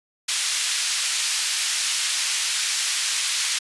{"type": "band-pass noise", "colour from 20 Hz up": "white", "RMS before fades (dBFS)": -24, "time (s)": [0.28, 3.59], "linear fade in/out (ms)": 10, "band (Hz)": [2000, 7500], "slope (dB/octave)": 12, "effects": ["resampled to 24000 Hz"]}